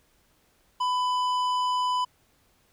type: tone with tanh clipping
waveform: sine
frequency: 999 Hz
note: B5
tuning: 20 cents sharp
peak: -25 dBFS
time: 0.8-2.05 s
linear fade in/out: 10 ms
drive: 12 dB
effects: pink hiss -65 dBFS RMS until 2.72 s